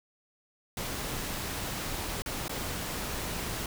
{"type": "noise with dropouts", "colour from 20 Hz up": "pink", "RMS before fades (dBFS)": -35, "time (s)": [0.77, 3.66], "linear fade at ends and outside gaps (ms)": 2, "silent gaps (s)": [[2.221, 2.26], [2.481, 2.494]], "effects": []}